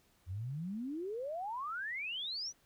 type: exponential sweep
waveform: sine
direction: up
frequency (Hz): 84.3 to 6100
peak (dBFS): -37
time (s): 0.26-2.53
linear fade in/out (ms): 50
effects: pink hiss -70 dBFS RMS until 2.65 s